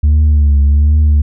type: tone with vibrato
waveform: sine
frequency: 73.42 Hz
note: D2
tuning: in tune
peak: -3 dBFS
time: 0.03-1.22 s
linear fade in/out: 10 ms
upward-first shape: triangle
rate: 1.3 Hz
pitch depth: 77 cents each way
effects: tanh soft clip ceiling -5 dBFS